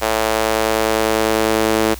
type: tone with high-pass filter sweep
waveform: sawtooth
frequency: 110 Hz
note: A2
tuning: in tune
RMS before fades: -17 dBFS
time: 0.01-1.95 s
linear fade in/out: 20 ms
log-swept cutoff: 590 to 350 Hz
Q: 1.5
effects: added 60 Hz sine -32 dBFS peak until 1.99 s + white hiss -38 dBFS RMS until 1.99 s